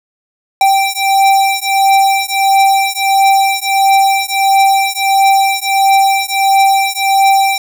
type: beating tone pair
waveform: square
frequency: 781 / 782.5 Hz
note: G5 / G5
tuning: -7 / -3 cents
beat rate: 1.5 Hz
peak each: -12 dBFS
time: 0.61-7.58 s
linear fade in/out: 2 ms
effects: none